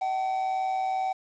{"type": "tone with amplitude modulation", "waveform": "triangle", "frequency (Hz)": 760, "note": "F#5", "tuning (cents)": 46, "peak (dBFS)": -21, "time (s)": [0.01, 1.13], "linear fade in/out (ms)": 10, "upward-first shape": "sine", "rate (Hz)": 122, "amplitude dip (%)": 50, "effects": ["resampled to 16000 Hz", "9-bit"]}